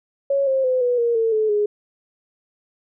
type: tone with pitch steps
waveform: sine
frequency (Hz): 554.4 / 532.1 / 510.7 / 490.2 / 470.5 / 451.6 / 433.5 / 416.1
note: C#5 / C5 / C5 / B4 / A#4 / A4 / A4 / G#4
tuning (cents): 0 / +29 / -42 / -13 / +16 / +45 / -26 / +3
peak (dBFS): -16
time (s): 0.3-1.66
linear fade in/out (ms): 5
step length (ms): 170
effects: none